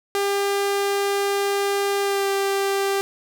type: tone with pitch glide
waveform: sawtooth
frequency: 399.8 to 394.1 Hz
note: G4 to G4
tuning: +34 to +9 cents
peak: -16 dBFS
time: 0.15-3.01 s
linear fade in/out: 0 ms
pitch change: -25 cents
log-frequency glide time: 2.02-2.28 s
effects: none